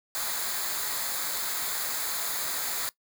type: noise with comb filter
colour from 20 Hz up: white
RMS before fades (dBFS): -31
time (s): 0.15-2.89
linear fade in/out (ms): 0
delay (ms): 0.35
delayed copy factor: -0.65
effects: noise-tail reverb RT60 0.1 s tail -19 dB re dry